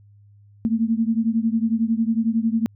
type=beating tone pair; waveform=sine; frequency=222 / 233 Hz; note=A3 / A#3; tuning=+16 / -1 cents; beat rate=11 Hz; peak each=-20 / -22 dBFS; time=0.65-2.66 s; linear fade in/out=0 ms; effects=added 102 Hz sine -48 dBFS peak until 2.75 s